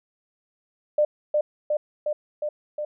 sine tone with echo, 599 Hz, D5, 34 cents sharp, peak -16 dBFS, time 0.98-1.05 s, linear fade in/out 5 ms, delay 360 ms, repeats 5, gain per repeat -2 dB, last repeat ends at 2.85 s, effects none

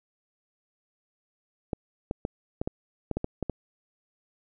clicks, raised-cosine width 2 ms, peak -15 dBFS, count 10, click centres 1.732 / 2.111 / 2.251 / 2.615 / 2.675 / 3.113 / 3.17 / 3.244 / 3.427 / 3.497 s, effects none

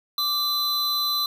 square tone pair together, 1179 / 4020 Hz, D6 / B7, +6 / +30 cents, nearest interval octave + major sixth, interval 2124 cents, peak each -30 / -23 dBFS, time 0.18-1.26 s, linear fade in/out 2 ms, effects none

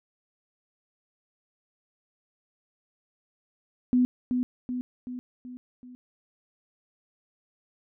sine tone with echo, 249.4 Hz, B3, 17 cents sharp, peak -18 dBFS, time 3.93-4.05 s, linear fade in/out 0 ms, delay 380 ms, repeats 5, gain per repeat -5 dB, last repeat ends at 5.95 s, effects none

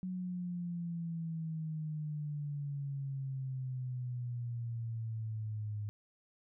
sine exponential sweep, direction down, 185.3 to 103.83 Hz, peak -36 dBFS, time 0.03-5.89 s, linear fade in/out 0 ms, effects none

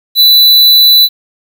square tone, 3978 Hz, B7, 12 cents sharp, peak -3 dBFS, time 0.15-1.09 s, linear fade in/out 50 ms, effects 7-bit

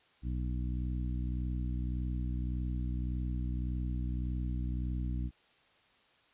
harmonic tone, 61.74 Hz, B1, in tune, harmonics 1 / 2 / 3 / 4 / 5, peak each -33 / -39 / -43 / -45 / -47 dBFS, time 0.22-5.31 s, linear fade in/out 50 ms, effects white hiss -66 dBFS RMS until 6.33 s + resampled to 8000 Hz

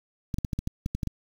clicks, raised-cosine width 5 ms, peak -16 dBFS, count 10, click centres 0.342 / 0.385 / 0.448 / 0.532 / 0.59 / 0.674 / 0.861 / 0.95 / 1.032 / 1.073 s, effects 7-bit

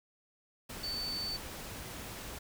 sine tone in noise, 4525 Hz, C#8, 35 cents sharp, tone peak -35 dBFS, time 0.83-1.37 s, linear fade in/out 10 ms, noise pink, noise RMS -44 dBFS, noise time 0.69-2.39 s, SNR +6 dB, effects none

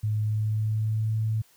sine tone with pitch glide, 107 to 109.94 Hz, A2 to A2, -48 to -1 cents, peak -23 dBFS, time 0.03-1.42 s, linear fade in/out 10 ms, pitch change +47 cents, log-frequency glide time 0.21-1.16 s, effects white hiss -60 dBFS RMS until 1.56 s

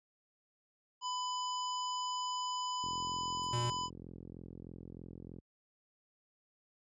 harmonic tone, 1000 Hz, B5, 21 cents sharp, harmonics 1 / 3 / 5 / 7, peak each -36 / -43 / -46 / -47 dBFS, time 1.01-3.9 s, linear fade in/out 50 ms
click train, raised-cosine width 3 ms, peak -35 dBFS, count 111, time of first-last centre 2.84-5.386 s, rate 43.2 Hz
violet noise with exponential decay, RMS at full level -49 dBFS, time 3.43-3.53 s, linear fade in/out 5 ms, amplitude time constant 20 ms
square tone, 120 Hz, B2, 49 cents flat, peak -34 dBFS, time 3.53-3.7 s, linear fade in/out 0 ms
effects high-pass 60 Hz 12 dB/octave + resampled to 24000 Hz

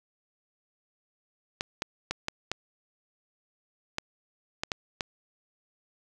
clicks, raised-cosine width 0.2 ms, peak -12 dBFS, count 9, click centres 1.609 / 1.821 / 2.11 / 2.284 / 2.516 / 3.984 / 4.635 / 4.718 / 5.008 s, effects none

